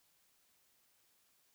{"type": "silence", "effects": ["white hiss -73 dBFS RMS until 1.54 s"]}